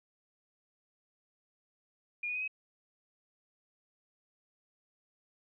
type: tone with pitch steps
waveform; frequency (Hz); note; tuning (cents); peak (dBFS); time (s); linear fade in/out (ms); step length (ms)
sine; 2425 / 2466 / 2508 / 2550; D#7 / D#7 / D#7 / D#7; -45 / -16 / +13 / +42; -33; 2.23-2.478; 5; 62
effects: none